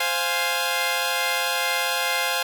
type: chord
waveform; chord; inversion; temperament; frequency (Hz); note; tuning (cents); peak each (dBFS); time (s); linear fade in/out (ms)
10% pulse; F minor; second; equal; 523.3 / 698.5 / 830.6; C5 / F5 / Ab5; 0 / 0 / 0; -18; 0-2.43; 5
effects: none